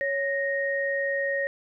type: tone pair together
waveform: sine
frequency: 554.4 / 1864.8 Hz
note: C#5 / A#6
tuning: 0 / 0 cents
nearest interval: octave + major sixth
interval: 2100 cents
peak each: -27 dBFS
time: 0.01-1.47 s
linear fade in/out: 0 ms
effects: none